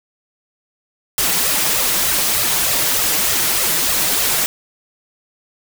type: noise with flanger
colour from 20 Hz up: white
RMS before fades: -17 dBFS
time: 1.18-4.46 s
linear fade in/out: 0 ms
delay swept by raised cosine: 1.5 to 6.6 ms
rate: 3.3 Hz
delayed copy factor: +1
effects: none